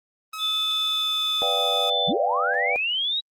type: tone with pitch glide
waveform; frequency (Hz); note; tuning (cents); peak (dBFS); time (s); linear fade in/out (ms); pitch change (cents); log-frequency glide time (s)
sawtooth; 1280 to 1265.3; D#6 to D#6; +49 to +29; -28; 0.33-1.9; 5; -20; 0.82-1.51
type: tone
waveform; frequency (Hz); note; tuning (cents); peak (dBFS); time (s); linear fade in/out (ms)
sine; 3524; A7; +2; -22; 0.38-2.13; 50
type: chord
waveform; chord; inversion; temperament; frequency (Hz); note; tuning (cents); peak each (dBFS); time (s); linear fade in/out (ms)
sine; G dominant seventh; first; equal; 493.9 / 587.3 / 698.5 / 784; B4 / D5 / F5 / G5; 0 / 0 / 0 / 0; -29; 1.42-2.76; 0
type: linear sweep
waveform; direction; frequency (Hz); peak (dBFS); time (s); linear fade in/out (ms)
sine; up; 116.54 to 3893; -22; 2.07-3.21; 20
effects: Opus 24 kbps